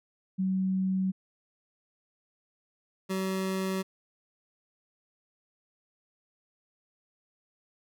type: tone pair in turn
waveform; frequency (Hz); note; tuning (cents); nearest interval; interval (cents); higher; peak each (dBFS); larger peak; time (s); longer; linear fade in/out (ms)
sine / 25% pulse; 188.8 / 189.81; F#3 / F#3; +35 / +44; unison; 9; second; -25; neither; 0.38-1.12 / 3.09-3.83; neither; 20
effects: none